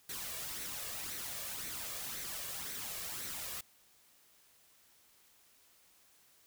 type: noise with flanger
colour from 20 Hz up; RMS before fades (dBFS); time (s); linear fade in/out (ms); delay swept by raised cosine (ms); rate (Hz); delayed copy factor
white; -42; 0.09-3.61; 5; 0.49 to 1.79; 1.9; +0.5
effects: white hiss -66 dBFS RMS until 6.46 s